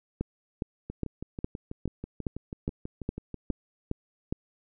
two click trains, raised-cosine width 3 ms, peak -16 / -23 dBFS, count 11 / 17, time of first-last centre 0.21-4.325 / 0.9-3.506 s, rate 2.43 / 6.14 Hz, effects none

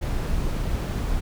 brown noise, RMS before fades -25 dBFS, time 0.01-1.21 s, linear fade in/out 20 ms, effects none

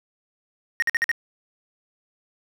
triangle tone bursts, 1864.7 Hz, A#6, in tune, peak -16 dBFS, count 5, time 0.8-1.115 s, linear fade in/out 0 ms, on 23 ms, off 50 ms, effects none

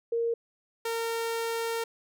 sine / sawtooth tone pair in turn, 464.6 / 458.7 Hz, A#4 / A#4, -6 / -28 cents, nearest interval unison, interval 22 cents, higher first, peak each -25 dBFS, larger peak neither, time 0.12-0.34 / 0.85-1.84 s, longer second, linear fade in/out 5 ms, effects none

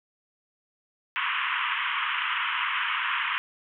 pink band-pass noise, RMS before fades -28 dBFS, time 1.16-3.38 s, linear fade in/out 0 ms, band 970 to 3200 Hz, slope 96 dB/octave, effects none

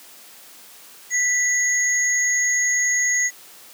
sine tone pair together, 1975.5 / 6645 Hz, B6 / G#8, 0 / 0 cents, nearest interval octave + major sixth, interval 2100 cents, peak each -20 dBFS, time 1.1-3.31 s, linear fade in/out 50 ms, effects white hiss -45 dBFS RMS until 3.73 s + high-pass 200 Hz 12 dB/octave

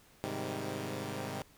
10% pulse chord, Ab major seventh, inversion none, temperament equal, 103.83 / 130.81 / 155.56 / 196 Hz, Ab2 / C3 / Eb3 / G3, 0 / 0 / 0 / 0 cents, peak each -33 / -33 / -35 / -36 dBFS, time 0.24-1.42 s, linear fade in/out 0 ms, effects pink hiss -62 dBFS RMS until 1.57 s

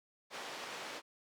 pink band-pass noise, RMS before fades -45 dBFS, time 0.3-1.02 s, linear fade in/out 50 ms, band 450 to 5100 Hz, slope 12 dB/octave, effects none

